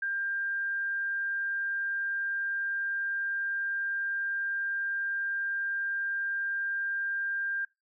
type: tone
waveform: sine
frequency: 1595 Hz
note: G6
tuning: 30 cents sharp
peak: -29 dBFS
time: 0.02-7.65 s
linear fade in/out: 5 ms
effects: noise-tail reverb RT60 0.2 s tail -21 dB re dry